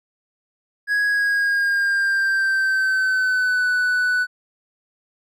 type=tone with pitch glide; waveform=triangle; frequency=1661.2 to 1488.5 Hz; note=G#6 to F#6; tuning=0 to +10 cents; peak=-15 dBFS; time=0.87-4.27 s; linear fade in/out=50 ms; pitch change=-190 cents; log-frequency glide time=1.06-3.69 s; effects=none